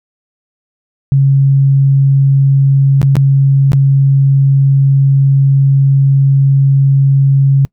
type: tone with dropouts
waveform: sine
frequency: 137.2 Hz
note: C#3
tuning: 17 cents flat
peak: -5 dBFS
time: 1.12-7.65 s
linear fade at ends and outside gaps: 0 ms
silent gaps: 3.016-3.029 / 3.155-3.167 / 3.719-3.732 s
effects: noise-tail reverb RT60 0.1 s tail -26 dB re dry